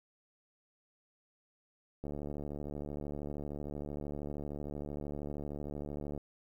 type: click train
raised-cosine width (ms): 2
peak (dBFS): -28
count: 303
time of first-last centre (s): 2.04-6.177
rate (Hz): 73
effects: 11-bit